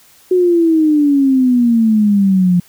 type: exponential sweep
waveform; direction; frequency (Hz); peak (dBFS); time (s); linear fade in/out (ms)
sine; down; 370 to 174.61; -8; 0.31-2.6; 5
effects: white hiss -47 dBFS RMS until 2.68 s